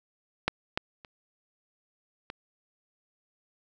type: clicks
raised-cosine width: 0.3 ms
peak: -8 / -11 / -30 / -21 dBFS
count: 4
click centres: 0.48 / 0.775 / 1.048 / 2.301 s
effects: none